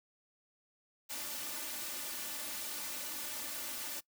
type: noise with comb filter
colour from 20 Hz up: white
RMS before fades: -41 dBFS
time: 1.09-4.01 s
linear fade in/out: 20 ms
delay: 3.4 ms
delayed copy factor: +0.8
effects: noise-tail reverb RT60 0.1 s tail -22 dB re dry + high-pass 100 Hz 12 dB/octave